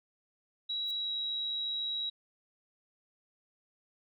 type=tone with pitch glide; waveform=sine; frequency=3884 to 3862 Hz; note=B7 to B7; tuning=-30 to -39 cents; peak=-32 dBFS; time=0.69-2.1 s; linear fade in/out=10 ms; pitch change=-9 cents; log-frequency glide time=0.96-1.12 s
type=noise with exponential growth; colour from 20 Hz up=violet; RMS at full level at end=-46 dBFS; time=0.82-0.91 s; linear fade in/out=2 ms; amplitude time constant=19 ms
effects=none